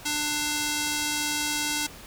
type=tone with band-pass filter; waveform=square; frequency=297.2 Hz; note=D4; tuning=21 cents sharp; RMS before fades=-28 dBFS; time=0.05-1.87 s; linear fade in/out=10 ms; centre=6600 Hz; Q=0.67; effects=pink hiss -45 dBFS RMS until 2.06 s